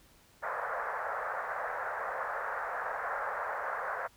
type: band-pass noise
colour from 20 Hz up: white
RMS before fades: -36 dBFS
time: 0.42-4.08 s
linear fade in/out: 20 ms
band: 490 to 1700 Hz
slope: 48 dB/octave
effects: pink hiss -62 dBFS RMS until 4.16 s